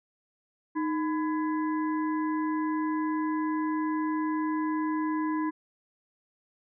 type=harmonic tone with a mistuned harmonic; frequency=334.7 Hz; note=E4; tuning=26 cents sharp; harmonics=1 / 3 / 5 / 6; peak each=-27 / -33 / -42 / -48 dBFS; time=0.75-5.51 s; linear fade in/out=20 ms; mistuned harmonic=1; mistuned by=-130 cents; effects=none